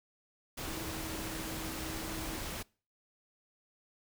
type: tone in noise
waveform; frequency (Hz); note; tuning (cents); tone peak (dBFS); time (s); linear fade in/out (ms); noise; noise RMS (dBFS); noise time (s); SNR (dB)
sine; 320; D#4; +49; -44; 0.67-2.37; 10; pink; -40; 0.57-2.63; -7
effects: noise-tail reverb RT60 0.4 s tail -25 dB re dry